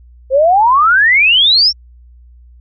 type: exponential sweep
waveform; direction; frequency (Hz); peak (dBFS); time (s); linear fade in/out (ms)
sine; up; 508 to 5588; -6; 0.3-1.73; 50
effects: added 60 Hz sine -38 dBFS peak until 2.6 s